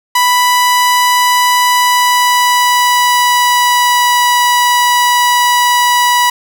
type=tone with pitch glide; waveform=sawtooth; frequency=987.8 to 977 Hz; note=B5 to B5; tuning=0 to -19 cents; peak=-4 dBFS; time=0.15-6.3 s; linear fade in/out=5 ms; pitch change=-19 cents; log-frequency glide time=1.69-4.35 s; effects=none